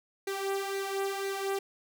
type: tone with flanger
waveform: sawtooth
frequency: 392 Hz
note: G4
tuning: in tune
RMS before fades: -33 dBFS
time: 0.27-1.59 s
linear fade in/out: 5 ms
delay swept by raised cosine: 0.47 to 2.47 ms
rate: 2 Hz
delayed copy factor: +0.6
effects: none